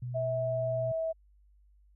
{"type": "tone with pitch glide", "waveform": "sine", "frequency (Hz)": [123.47, 122.55], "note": ["B2", "B2"], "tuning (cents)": [0, -13], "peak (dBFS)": -34, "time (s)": [0.02, 0.92], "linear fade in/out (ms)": 5, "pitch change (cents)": -13, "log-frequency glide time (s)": [0.26, 0.6]}
{"type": "tone", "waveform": "sine", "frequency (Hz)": 649, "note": "E5", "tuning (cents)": -27, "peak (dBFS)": -29, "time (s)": [0.14, 1.13], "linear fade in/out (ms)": 20}
{"effects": ["added 50 Hz sine -59 dBFS peak until 1.95 s"]}